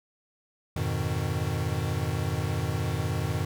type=chord; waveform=square; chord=F half-diminished seventh; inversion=none; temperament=equal; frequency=87.31 / 103.83 / 123.47 / 155.56 Hz; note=F2 / Ab2 / Cb3 / Eb3; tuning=0 / 0 / 0 / 0 cents; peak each=-33 dBFS; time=0.76-3.45 s; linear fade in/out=5 ms; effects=none